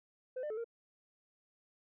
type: tone with pitch steps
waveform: sine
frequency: 510 / 600 / 434.2 / 464.6 Hz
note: C5 / D5 / A4 / A#4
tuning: -44 / +37 / -23 / -6 cents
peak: -34 dBFS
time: 0.36-0.644 s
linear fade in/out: 10 ms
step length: 71 ms
effects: tanh soft clip ceiling -36 dBFS